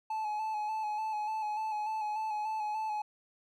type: tone with vibrato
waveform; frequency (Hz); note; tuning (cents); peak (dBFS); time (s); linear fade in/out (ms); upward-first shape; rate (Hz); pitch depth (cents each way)
triangle; 859; A5; -42; -30; 0.1-3.02; 5; square; 3.4; 29
effects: none

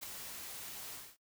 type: noise with ADSR envelope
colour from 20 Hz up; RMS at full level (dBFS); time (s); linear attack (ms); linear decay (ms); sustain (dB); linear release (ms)
white; -42; 0.01-1.17; 22; 9; -4; 240
effects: noise-tail reverb RT60 0.1 s tail -20 dB re dry

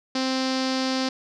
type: tone with low-pass filter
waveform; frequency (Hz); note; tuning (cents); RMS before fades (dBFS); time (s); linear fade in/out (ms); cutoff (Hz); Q
sawtooth; 261.6; C4; 0; -25; 0.15-1.09; 5; 4900; 4.1
effects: none

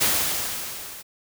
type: noise with level ramp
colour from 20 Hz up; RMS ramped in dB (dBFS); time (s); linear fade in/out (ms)
white; -19 to -40; 0-1.03; 20
effects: none

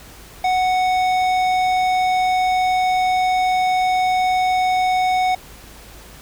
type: tone with tanh clipping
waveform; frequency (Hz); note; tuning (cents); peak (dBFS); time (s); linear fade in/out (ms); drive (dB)
triangle; 740; F#5; 0; -17; 0.44-5.35; 5; 18
effects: added 52 Hz sine -45 dBFS peak until 6.21 s + pink hiss -42 dBFS RMS until 6.21 s

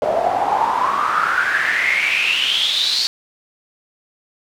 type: noise with band-pass filter sweep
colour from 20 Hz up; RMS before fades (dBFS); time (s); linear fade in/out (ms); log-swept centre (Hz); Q
pink; -18; 0.02-3.07; 0; 600 to 4500; 9.3
effects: none

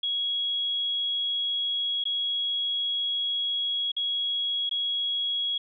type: tone with dropouts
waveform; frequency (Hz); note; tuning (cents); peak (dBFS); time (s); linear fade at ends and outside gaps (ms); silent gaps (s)
sine; 3322; G#7; 0; -25; 0.03-5.58; 5; 2.04-2.053 / 3.918-3.965 / 4.694-4.711
effects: none

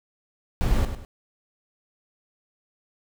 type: noise with echo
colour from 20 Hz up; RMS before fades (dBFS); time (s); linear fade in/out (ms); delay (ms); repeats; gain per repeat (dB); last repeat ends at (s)
brown; -21; 0.61-0.85; 0; 100; 2; -9; 1.05
effects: none

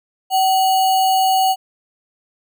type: tone with sample-and-hold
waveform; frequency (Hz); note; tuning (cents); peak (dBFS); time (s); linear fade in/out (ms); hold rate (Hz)
sine; 760; F#5; +46; -12; 0.3-1.56; 50; 3675
effects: none

